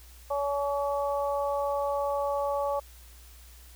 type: harmonic tone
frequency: 283.4 Hz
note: C#4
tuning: 38 cents sharp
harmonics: 2 / 3 / 4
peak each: -28 / -32 / -34 dBFS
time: 0.3-2.8 s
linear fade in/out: 10 ms
effects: added 60 Hz sine -49 dBFS peak until 3.75 s + white hiss -55 dBFS RMS until 3.75 s